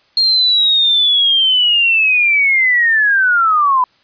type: linear sweep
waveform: sine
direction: down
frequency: 4242 to 987.8 Hz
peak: -9 dBFS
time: 0.17-3.84 s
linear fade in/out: 2 ms
effects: white hiss -54 dBFS RMS until 4.03 s + resampled to 11025 Hz